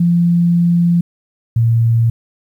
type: tone pair in turn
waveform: sine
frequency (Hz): 172.2 / 115.33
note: F3 / A#2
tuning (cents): -24 / -18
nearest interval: perfect fifth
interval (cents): 694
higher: first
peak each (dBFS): -9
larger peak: neither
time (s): 0-1.01 / 1.56-2.1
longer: first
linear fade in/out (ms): 5
effects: 8-bit